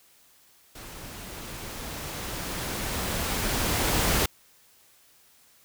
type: noise with level ramp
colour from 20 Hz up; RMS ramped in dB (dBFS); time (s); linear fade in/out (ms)
pink; -43 to -23; 0.75-4.26; 5
effects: white hiss -59 dBFS RMS until 5.64 s